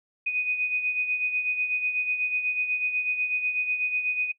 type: beating tone pair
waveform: sine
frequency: 2489 / 2497.1 Hz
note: D#7 / D#7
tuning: 0 / +6 cents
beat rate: 8.1 Hz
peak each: -25 / -33 dBFS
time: 0.26-4.32 s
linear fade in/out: 10 ms
effects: noise-tail reverb RT60 0.1 s tail -20 dB re dry